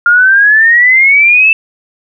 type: exponential sweep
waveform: sine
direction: up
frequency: 1400 to 2662 Hz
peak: -3 dBFS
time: 0.06-1.53 s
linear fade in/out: 2 ms
effects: none